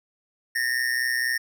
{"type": "tone with amplitude modulation", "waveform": "square", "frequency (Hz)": 1829, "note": "A#6", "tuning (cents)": -33, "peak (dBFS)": -20, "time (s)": [0.55, 1.38], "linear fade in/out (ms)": 10, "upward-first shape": "sine", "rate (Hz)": 124, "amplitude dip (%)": 75, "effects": []}